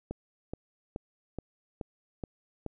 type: click train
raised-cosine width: 2 ms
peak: -22 dBFS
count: 7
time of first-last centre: 0.11-2.663 s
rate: 2.35 Hz
effects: none